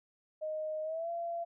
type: tone with pitch glide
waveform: sine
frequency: 621 to 681.1 Hz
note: D#5 to F5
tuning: -3 to -44 cents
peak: -34 dBFS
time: 0.41-1.45 s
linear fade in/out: 20 ms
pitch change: +159 cents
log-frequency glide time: 0.83-1.1 s
effects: none